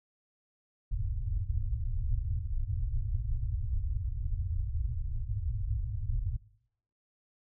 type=low-pass noise; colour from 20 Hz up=pink; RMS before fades=-32 dBFS; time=0.91-6.37 s; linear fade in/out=10 ms; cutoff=120 Hz; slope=96 dB/octave; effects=noise-tail reverb RT60 0.7 s tail -19 dB re dry